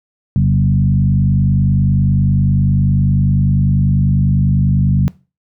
sine tone with frequency modulation, 135.1 Hz, C#3, 44 cents flat, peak -9 dBFS, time 0.36-5.08 s, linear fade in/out 0 ms, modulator 50.1 Hz, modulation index 1.2, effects noise-tail reverb RT60 0.3 s tail -20 dB re dry

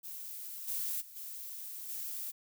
violet noise with level steps, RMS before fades -44 / -36 / -52 / -44 / -40 dBFS, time 0.03-2.32 s, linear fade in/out 20 ms, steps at 0.67 / 1 / 1.15 / 1.88 s, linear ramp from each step 20 ms, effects none

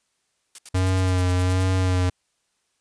blue noise bursts, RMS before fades -36 dBFS, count 11, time 0.55-1.634 s, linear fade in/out 2 ms, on 34 ms, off 71 ms
square tone with vibrato, 92.1 Hz, F#2, 7 cents flat, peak -19 dBFS, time 0.74-2.1 s, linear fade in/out 10 ms, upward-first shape sine, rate 1.3 Hz, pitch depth 28 cents each way
effects white hiss -71 dBFS RMS until 2.8 s + resampled to 22050 Hz

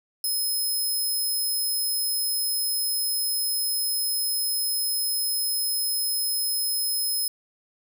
10% pulse tone, 5140 Hz, E8, 45 cents flat, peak -18 dBFS, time 0.24-7.28 s, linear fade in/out 2 ms, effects none

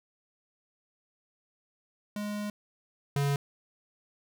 square tone pair in turn, 207.7 / 141.45 Hz, G#3 / C#3, 0 / +35 cents, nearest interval perfect fifth, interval 665 cents, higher first, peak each -33 / -26 dBFS, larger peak second, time 2.16-2.5 / 3.16-3.36 s, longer first, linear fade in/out 2 ms, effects none

